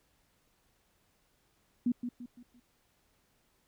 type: tone with echo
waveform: sine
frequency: 242.9 Hz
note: B3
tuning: 29 cents flat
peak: -25 dBFS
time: 1.86-1.92 s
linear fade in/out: 5 ms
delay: 170 ms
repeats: 4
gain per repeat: -8 dB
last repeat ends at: 2.6 s
effects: pink hiss -72 dBFS RMS until 3.67 s